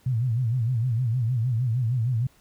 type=tone with vibrato; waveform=sine; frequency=120 Hz; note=B2; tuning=49 cents flat; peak=-21 dBFS; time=0.06-2.27 s; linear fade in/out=5 ms; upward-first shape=sine; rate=6.5 Hz; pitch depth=150 cents each way; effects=pink hiss -60 dBFS RMS until 2.4 s